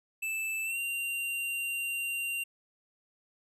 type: tone with pitch glide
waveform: square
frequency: 2637 to 2770 Hz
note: E7 to F7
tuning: 0 to -15 cents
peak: -32 dBFS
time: 0.22-2.44 s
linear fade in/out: 10 ms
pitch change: +85 cents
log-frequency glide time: 0.64-0.78 s
effects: none